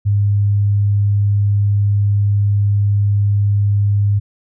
sine tone, 101.8 Hz, G#2, 34 cents flat, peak -11 dBFS, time 0.05-4.2 s, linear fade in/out 20 ms, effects none

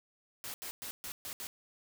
white noise bursts at uneven times, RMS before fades -42 dBFS, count 6, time 0.44-0.54 / 0.62-0.71 / 0.82-0.91 / 1.04-1.12 / 1.25-1.33 / 1.4-1.47 s, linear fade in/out 0 ms, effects none

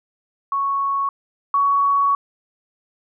sine tone pair in turn, 1108 / 1120.9 Hz, C#6 / C#6, -1 / +19 cents, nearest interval unison, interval 20 cents, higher second, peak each -18 / -14 dBFS, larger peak second, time 0.52-1.09 / 1.54-2.15 s, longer second, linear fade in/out 2 ms, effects none

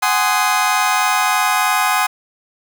30% pulse chord, Ab dominant seventh, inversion third, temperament just, 747.5 / 830.6 / 1038.3 / 1245.9 Hz, Gb5 / Ab5 / C6 / Eb6, +17 / 0 / -14 / +2 cents, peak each -17 dBFS, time 0.02-2.07 s, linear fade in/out 10 ms, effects none

